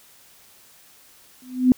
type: tone with exponential growth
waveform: sine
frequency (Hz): 253.6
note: B3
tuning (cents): +46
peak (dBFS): -7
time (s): 1.42-1.72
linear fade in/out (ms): 1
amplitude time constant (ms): 65
effects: white hiss -52 dBFS RMS until 1.77 s